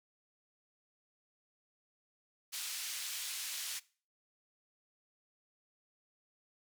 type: band-pass noise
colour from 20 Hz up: pink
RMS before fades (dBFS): -41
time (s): 2.52-3.8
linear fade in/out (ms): 20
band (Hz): 3000 to 14000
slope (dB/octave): 12
effects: noise-tail reverb RT60 0.4 s tail -21 dB re dry